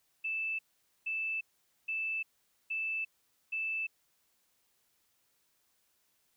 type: tone bursts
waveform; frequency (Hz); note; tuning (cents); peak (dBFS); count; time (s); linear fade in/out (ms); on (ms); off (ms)
sine; 2637; E7; 0; -32; 5; 0.24-3.87; 10; 350; 470
effects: white hiss -74 dBFS RMS until 6.36 s